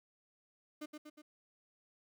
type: tone with echo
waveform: 35% pulse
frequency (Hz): 302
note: D4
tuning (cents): +48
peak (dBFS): -40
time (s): 0.81-0.86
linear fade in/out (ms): 10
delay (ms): 120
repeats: 3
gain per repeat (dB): -4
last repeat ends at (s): 1.22
effects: none